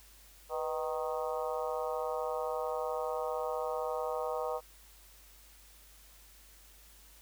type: harmonic tone with a mistuned harmonic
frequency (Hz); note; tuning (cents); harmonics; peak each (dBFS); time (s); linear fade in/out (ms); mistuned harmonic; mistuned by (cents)
155.56; D#3; 0; 3 / 4 / 5 / 6 / 7 / 8; -36 / -38 / -40 / -42 / -43 / -44; 0.49-4.61; 50; 3; +86
effects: added 50 Hz sine -59 dBFS peak until 7.21 s + white hiss -59 dBFS RMS until 7.21 s